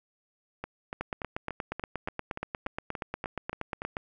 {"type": "two click trains", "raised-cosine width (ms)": 0.5, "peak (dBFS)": [-20, -17], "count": [12, 26], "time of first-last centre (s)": [[0.64, 3.819], [1.01, 3.969]], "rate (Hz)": [3.46, 8.45], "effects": []}